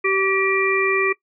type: harmonic tone with a mistuned harmonic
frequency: 386.3 Hz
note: G4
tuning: 25 cents flat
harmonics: 1 / 3 / 5 / 6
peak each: -20 / -24 / -24 / -21 dBFS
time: 0.04-1.13 s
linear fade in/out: 10 ms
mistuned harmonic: 6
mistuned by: +39 cents
effects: noise-tail reverb RT60 0.1 s tail -20 dB re dry